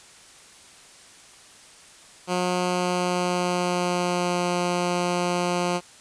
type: tone with pitch glide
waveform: 10% pulse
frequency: 180 to 176.91 Hz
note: F#3 to F3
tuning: -47 to +23 cents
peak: -14 dBFS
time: 2.27-5.81 s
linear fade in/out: 50 ms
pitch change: -30 cents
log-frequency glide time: 2.55-4.49 s
effects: white hiss -49 dBFS RMS until 6 s + resampled to 22050 Hz